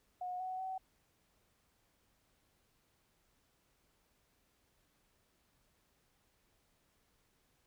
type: tone with pitch steps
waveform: sine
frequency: 726 / 745 / 756 Hz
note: F#5 / F#5 / F#5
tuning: -33 / +12 / +37 cents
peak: -38 dBFS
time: 0.21-0.78 s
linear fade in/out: 5 ms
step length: 190 ms
effects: pink hiss -75 dBFS RMS until 7.66 s